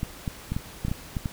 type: clicks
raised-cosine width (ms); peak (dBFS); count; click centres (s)
5; -15; 9; 0.031 / 0.278 / 0.52 / 0.565 / 0.85 / 0.883 / 0.915 / 1.168 / 1.258
effects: pink hiss -44 dBFS RMS until 1.32 s